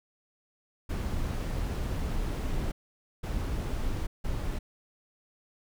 brown noise bursts at uneven times, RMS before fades -31 dBFS, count 3, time 0.89-2.72 / 3.23-4.07 / 4.24-4.59 s, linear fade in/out 10 ms, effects none

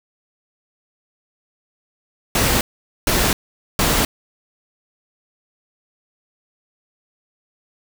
pink noise bursts, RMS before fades -17 dBFS, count 3, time 2.35-4.05 s, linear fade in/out 2 ms, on 260 ms, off 460 ms, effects none

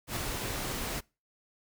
pink noise with ADSR envelope, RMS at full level -32 dBFS, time 0.07-1.01 s, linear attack 93 ms, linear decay 4 ms, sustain -3 dB, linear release 22 ms, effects noise-tail reverb RT60 0.3 s tail -25 dB re dry

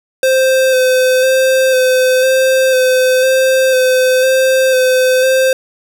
square tone with vibrato, 518 Hz, C5, 17 cents flat, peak -9 dBFS, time 0.23-5.53 s, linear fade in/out 2 ms, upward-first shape square, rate 1 Hz, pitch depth 18 cents each way, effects 7-bit

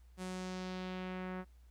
sawtooth tone with low-pass filter sweep, 184.5 Hz, F#3, 5 cents flat, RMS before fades -42 dBFS, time 0.17-1.45 s, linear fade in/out 50 ms, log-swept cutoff 10000 to 1600 Hz, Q 1.4, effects added 60 Hz sine -57 dBFS peak until 1.7 s + pink hiss -75 dBFS RMS until 1.7 s

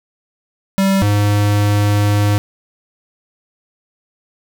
square tone pair in turn, 194.1 / 103.08 Hz, G3 / G#2, -17 / -12 cents, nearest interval major seventh, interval 1095 cents, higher first, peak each -12 dBFS, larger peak neither, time 0.78-1.02 / 1.02-2.38 s, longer second, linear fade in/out 0 ms, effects none

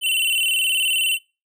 square tone with vibrato, 2879 Hz, F#7, 48 cents flat, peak -18 dBFS, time 0.01-1.19 s, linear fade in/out 50 ms, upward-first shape square, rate 19 Hz, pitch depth 91 cents each way, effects noise-tail reverb RT60 0.3 s tail -25 dB re dry

